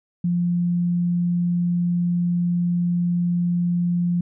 sine tone, 174.61 Hz, F3, in tune, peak -18 dBFS, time 0.24-4.21 s, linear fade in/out 5 ms, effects none

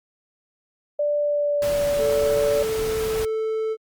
sine tone with pitch glide, 587.3 to 576.5 Hz, D5 to D5, 0 to -32 cents, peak -19 dBFS, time 0.99-2.63 s, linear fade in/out 5 ms, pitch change -32 cents, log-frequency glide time 1.19-1.88 s
pink noise, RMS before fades -32 dBFS, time 1.62-3.25 s, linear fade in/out 2 ms
triangle tone, 440 Hz, A4, in tune, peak -20 dBFS, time 1.97-3.77 s, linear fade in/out 50 ms
effects Opus 32 kbps

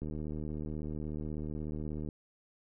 click train, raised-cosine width 3 ms, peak -27 dBFS, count 159, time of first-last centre 0.02-2.088 s, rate 76.4 Hz, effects none

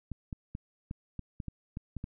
clicks, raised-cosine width 5 ms, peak -25 dBFS, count 10, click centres 0.117 / 0.328 / 0.551 / 0.911 / 1.193 / 1.402 / 1.483 / 1.771 / 1.967 / 2.041 s, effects none

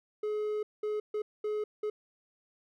triangle tone bursts at uneven times, 423.6 Hz, G#4, 34 cents sharp, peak -28 dBFS, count 5, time 0.23-0.63 / 0.83-1 / 1.14-1.22 / 1.44-1.64 / 1.83-1.9 s, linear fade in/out 5 ms, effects none

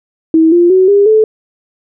sine tone with pitch steps, 322.1 / 347.2 / 374.3 / 403.5 / 434.9 Hz, E4 / F4 / F#4 / G#4 / A4, -40 / -10 / +20 / -50 / -20 cents, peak -4 dBFS, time 0.34-1.24 s, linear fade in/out 2 ms, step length 180 ms, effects none

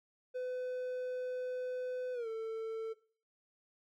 triangle tone with pitch glide, 504 to 446.4 Hz, B4 to A4, +35 to +25 cents, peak -34 dBFS, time 0.34-2.94 s, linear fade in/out 20 ms, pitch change -210 cents, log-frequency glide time 2.13-2.28 s, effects noise-tail reverb RT60 0.4 s tail -17 dB re dry

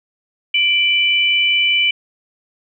sine tone pair together, 2345 / 2990 Hz, D7 / F#7, -3 / +17 cents, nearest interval major third, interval 420 cents, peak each -15 / -15 dBFS, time 0.54-1.91 s, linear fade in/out 5 ms, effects none

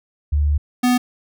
sine / square tone pair in turn, 73.42 / 248 Hz, D2 / B3, 0 / +7 cents, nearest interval octave + major sixth, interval 2107 cents, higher second, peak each -14 dBFS, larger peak neither, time 0.32-0.58 / 0.83-0.98 s, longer first, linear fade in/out 10 ms, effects none

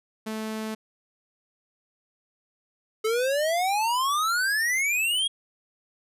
sawtooth tone, 218.5 Hz, A3, 12 cents flat, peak -26 dBFS, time 0.26-0.75 s, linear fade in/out 10 ms
square exponential sweep, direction up, 427.8 to 3322 Hz, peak -23 dBFS, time 3.04-5.28 s, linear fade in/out 10 ms
effects resampled to 32000 Hz

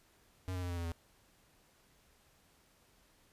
square tone with pitch steps, 92.5 / 90.65 / 88.83 / 87.06 / 85.31 / 83.61 Hz, F#2 / F#2 / F2 / F2 / F2 / E2, 0 / -35 / +30 / -5 / -40 / +25 cents, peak -37 dBFS, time 0.48-0.918 s, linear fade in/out 0 ms, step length 73 ms, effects pink hiss -68 dBFS RMS until 3.32 s + resampled to 32000 Hz

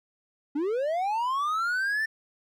triangle linear sweep, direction up, 273.5 to 1800 Hz, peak -23 dBFS, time 0.55-2.06 s, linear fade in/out 10 ms, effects none

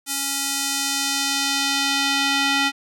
square tone with band-pass filter sweep, 277.2 Hz, C#4, in tune, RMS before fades -22 dBFS, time 0.06-2.72 s, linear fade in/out 50 ms, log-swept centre 9300 to 2800 Hz, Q 0.97, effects none

